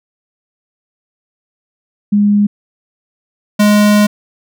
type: tone pair in turn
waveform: sine / square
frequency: 205.5 / 208.2 Hz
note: G#3 / G#3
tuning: -18 / +5 cents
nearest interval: unison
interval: 23 cents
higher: second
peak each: -7 dBFS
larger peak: neither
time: 2.12-2.47 / 3.59-4.07 s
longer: second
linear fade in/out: 10 ms
effects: none